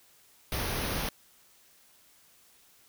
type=band-stop noise; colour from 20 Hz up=pink; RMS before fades=-32 dBFS; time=0.52-1.09 s; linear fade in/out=2 ms; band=6300 to 9100 Hz; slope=96 dB/octave; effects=white hiss -61 dBFS RMS until 2.88 s